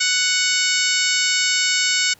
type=harmonic tone with a mistuned harmonic; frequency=741 Hz; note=F#5; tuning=2 cents sharp; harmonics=2 / 3 / 4 / 5 / 6 / 7 / 8 / 9 / 10; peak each=-25 / -23 / -25 / -27 / -25 / -25 / -29 / -29 / -24 dBFS; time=0-2.14 s; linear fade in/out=10 ms; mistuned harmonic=7; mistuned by=+36 cents; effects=pink hiss -52 dBFS RMS until 2.19 s + high-pass 80 Hz 12 dB/octave